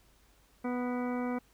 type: harmonic tone with a mistuned harmonic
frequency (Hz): 246.9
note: B3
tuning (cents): 0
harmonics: 1 / 2 / 3 / 4 / 5 / 6 / 8 / 9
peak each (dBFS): -32 / -38 / -42 / -44 / -46 / -48 / -50 / -51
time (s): 0.64-1.39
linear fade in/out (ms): 10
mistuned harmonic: 9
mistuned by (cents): +43
effects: added 50 Hz sine -66 dBFS peak until 1.53 s + pink hiss -66 dBFS RMS until 1.53 s